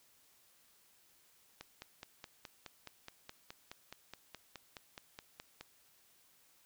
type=click train; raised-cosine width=0.2 ms; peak=-29 dBFS; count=20; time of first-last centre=1.61-5.61 s; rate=4.75 Hz; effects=white hiss -68 dBFS RMS until 6.65 s